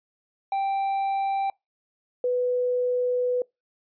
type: tone pair in turn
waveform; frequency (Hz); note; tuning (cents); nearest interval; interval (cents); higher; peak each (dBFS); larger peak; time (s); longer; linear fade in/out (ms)
triangle / sine; 784 / 495.7; G5 / B4; 0 / +6; minor sixth; 794; first; -21; neither; 0.52-1.5 / 2.24-3.42; second; 2
effects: noise-tail reverb RT60 0.2 s tail -25 dB re dry + resampled to 11025 Hz